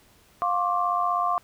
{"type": "tone cluster", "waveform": "sine", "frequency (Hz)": [707, 1067, 1163], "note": ["F5", "C6", "D6"], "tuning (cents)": [21, 34, -17], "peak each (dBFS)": -26, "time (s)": [0.42, 1.38], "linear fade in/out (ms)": 0, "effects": ["pink hiss -58 dBFS RMS until 1.43 s"]}